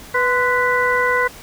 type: harmonic tone with a mistuned harmonic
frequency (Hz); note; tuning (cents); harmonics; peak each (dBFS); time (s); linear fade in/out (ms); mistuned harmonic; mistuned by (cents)
493.9; B4; 0; 1 / 2 / 3 / 4; -20 / -20 / -20 / -20; 0.14-1.28; 10; 2; +63
effects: pink hiss -39 dBFS RMS until 1.42 s